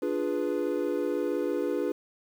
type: chord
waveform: triangle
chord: D diminished seventh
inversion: none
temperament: equal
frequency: 293.7 / 349.2 / 415.3 / 493.9 Hz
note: D4 / F4 / Ab4 / Cb5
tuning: 0 / 0 / 0 / 0 cents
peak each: -30 dBFS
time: 0.02-1.92 s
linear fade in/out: 5 ms
effects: 9-bit